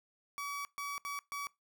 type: tone bursts at uneven times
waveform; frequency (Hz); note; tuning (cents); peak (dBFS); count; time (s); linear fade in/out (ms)
30% pulse; 1140; C#6; +48; -35; 4; 0.38-0.65 / 0.78-0.98 / 1.05-1.19 / 1.32-1.47; 0
effects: noise-tail reverb RT60 0.2 s tail -22 dB re dry